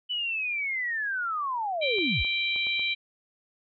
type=linear sweep; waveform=sine; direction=down; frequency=3000 to 31.66 Hz; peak=-27 dBFS; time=0.09-2.24 s; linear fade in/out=20 ms
type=harmonic tone; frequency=784 Hz; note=G5; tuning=in tune; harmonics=3 / 4 / 5; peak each=-27 / -33 / -31 dBFS; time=1.81-2.95 s; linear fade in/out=20 ms
type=clicks; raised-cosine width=1 ms; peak=-31 dBFS; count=5; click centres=1.985 / 2.248 / 2.561 / 2.669 / 2.795 s
effects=none